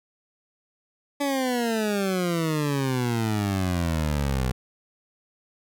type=exponential sweep; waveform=20% pulse; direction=down; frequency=287.9 to 61.74 Hz; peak=-18 dBFS; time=1.2-4.52 s; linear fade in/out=10 ms; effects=none